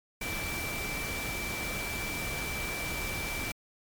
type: tone in noise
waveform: sine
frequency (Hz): 2333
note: D7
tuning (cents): -12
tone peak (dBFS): -36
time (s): 0.21-3.52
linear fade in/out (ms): 5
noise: pink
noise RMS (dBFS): -36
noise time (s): 0.21-3.52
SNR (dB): -3
effects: MP3 96 kbps